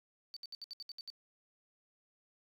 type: tone bursts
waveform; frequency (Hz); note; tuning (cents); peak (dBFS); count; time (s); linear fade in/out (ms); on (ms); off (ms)
triangle; 4573; D8; -47; -40; 9; 0.34-1.101; 0; 25; 67
effects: tanh soft clip ceiling -40 dBFS